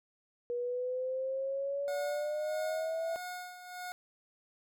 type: exponential sweep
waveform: sine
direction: up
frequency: 480 to 667 Hz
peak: -32 dBFS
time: 0.5-3.16 s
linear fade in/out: 0 ms
type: tone with tremolo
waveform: 25% pulse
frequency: 723 Hz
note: F#5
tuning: 40 cents flat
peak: -35 dBFS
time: 1.88-3.92 s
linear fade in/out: 0 ms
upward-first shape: sine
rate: 1.6 Hz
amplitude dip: 65%
effects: none